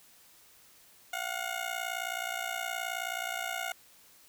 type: ring-modulated tone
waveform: 15% pulse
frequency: 720 Hz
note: F#5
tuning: 47 cents flat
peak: -24 dBFS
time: 1.13-3.72 s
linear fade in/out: 2 ms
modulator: 29.5 Hz
effects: white hiss -59 dBFS RMS until 4.28 s